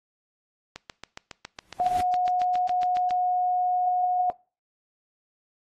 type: click train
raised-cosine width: 0.2 ms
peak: -19 dBFS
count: 18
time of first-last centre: 0.76-3.108 s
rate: 7.24 Hz
type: noise with exponential growth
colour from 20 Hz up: pink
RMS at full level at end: -36 dBFS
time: 1.56-2.01 s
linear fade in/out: 2 ms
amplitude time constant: 96 ms
type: tone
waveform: sine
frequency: 726 Hz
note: F#5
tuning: 33 cents flat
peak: -21 dBFS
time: 1.8-4.3 s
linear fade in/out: 0 ms
effects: noise-tail reverb RT60 0.4 s tail -23 dB re dry + AAC 32 kbps